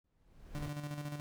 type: noise with exponential growth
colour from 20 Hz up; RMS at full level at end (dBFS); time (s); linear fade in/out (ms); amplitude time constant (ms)
brown; -39; 0.04-0.69; 5; 140
type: tone with tremolo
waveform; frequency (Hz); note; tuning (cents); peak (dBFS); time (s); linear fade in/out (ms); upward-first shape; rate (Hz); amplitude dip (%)
35% pulse; 146.83; D3; 0; -36; 0.55-1.2; 0; square; 14; 50
effects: none